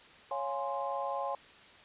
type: chord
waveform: sine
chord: Db major seventh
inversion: none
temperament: equal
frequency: 554.4 / 698.5 / 830.6 / 1046.5 Hz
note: Db5 / F5 / Ab5 / C6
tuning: 0 / 0 / 0 / 0 cents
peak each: -37 / -40 / -37 / -38 dBFS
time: 0.31-1.35 s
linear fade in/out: 2 ms
effects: white hiss -55 dBFS RMS until 1.84 s + resampled to 8000 Hz